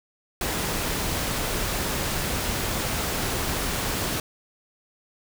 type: noise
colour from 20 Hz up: pink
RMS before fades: -27 dBFS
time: 0.41-4.2 s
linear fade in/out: 2 ms
effects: none